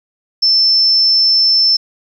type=tone; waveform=sine; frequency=5310 Hz; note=E8; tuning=12 cents sharp; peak=-8 dBFS; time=0.42-1.77 s; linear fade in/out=10 ms; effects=8-bit